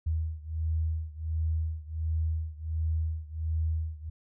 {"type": "beating tone pair", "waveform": "sine", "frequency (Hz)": [79.3, 80.7], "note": ["D#2", "E2"], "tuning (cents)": [33, -36], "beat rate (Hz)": 1.4, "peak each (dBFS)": [-30, -32], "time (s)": [0.06, 4.1], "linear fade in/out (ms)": 10, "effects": []}